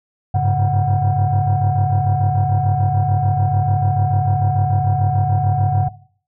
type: tone cluster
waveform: sine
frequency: 97.1 / 103.9 / 139.2 / 739 Hz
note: G2 / G#2 / C#3 / F#5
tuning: -16 / +1 / +8 / -2 cents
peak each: -18 dBFS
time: 0.34-5.89 s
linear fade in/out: 10 ms
effects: noise-tail reverb RT60 0.5 s tail -17 dB re dry + tanh soft clip ceiling -8 dBFS